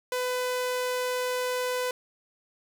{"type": "tone", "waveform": "sawtooth", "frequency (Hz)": 501, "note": "B4", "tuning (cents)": 25, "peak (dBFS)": -23, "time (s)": [0.12, 1.91], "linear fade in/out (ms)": 2, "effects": []}